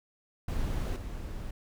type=noise with level steps; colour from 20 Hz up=brown; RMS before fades=-31 / -38 dBFS; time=0.48-1.51 s; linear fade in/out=5 ms; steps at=0.96 s; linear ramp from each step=2 ms; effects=none